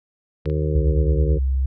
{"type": "harmonic tone", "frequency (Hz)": 76, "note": "D#2", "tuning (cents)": -40, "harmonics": [1, 2, 4, 5, 6, 7], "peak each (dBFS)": [-22, -23, -32, -29, -28, -33], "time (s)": [0.45, 1.39], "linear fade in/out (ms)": 20}
{"type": "clicks", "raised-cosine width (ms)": 0.3, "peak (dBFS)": [-20, -27], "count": 2, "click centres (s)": [0.457, 0.499]}
{"type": "tone with pitch glide", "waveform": "sine", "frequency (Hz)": [67.1, 66.06], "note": ["C2", "C2"], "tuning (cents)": [44, 17], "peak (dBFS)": -17, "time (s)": [0.75, 1.66], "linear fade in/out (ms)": 5, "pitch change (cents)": -27, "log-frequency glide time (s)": [0.86, 1.5]}
{"effects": []}